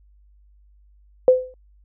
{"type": "tone with exponential decay", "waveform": "sine", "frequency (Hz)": 510, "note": "C5", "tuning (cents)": -44, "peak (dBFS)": -6, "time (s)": [1.28, 1.54], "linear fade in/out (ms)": 1, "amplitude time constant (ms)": 56, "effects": ["added 50 Hz sine -51 dBFS peak until 1.84 s"]}